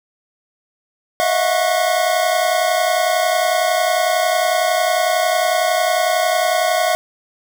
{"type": "tone cluster", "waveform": "square", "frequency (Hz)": [627, 658, 718, 1105, 1474], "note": ["D#5", "E5", "F5", "C#6", "F#6"], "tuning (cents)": [13, -3, 48, -6, -7], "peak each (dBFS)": [-22, -21, -19, -26, -28], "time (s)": [1.2, 6.95], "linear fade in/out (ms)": 0, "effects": []}